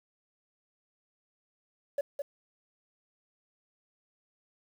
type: tone with echo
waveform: sine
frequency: 568 Hz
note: C#5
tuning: 42 cents sharp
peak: -24 dBFS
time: 1.98-2.01 s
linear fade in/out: 5 ms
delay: 210 ms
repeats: 1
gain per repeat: -6 dB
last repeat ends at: 2.22 s
effects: tanh soft clip ceiling -25 dBFS + 9-bit